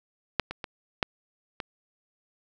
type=clicks; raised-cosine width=0.3 ms; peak=-6 / -18 / -18 / -7 / -16 dBFS; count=5; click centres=0.397 / 0.51 / 0.642 / 1.028 / 1.602 s; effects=none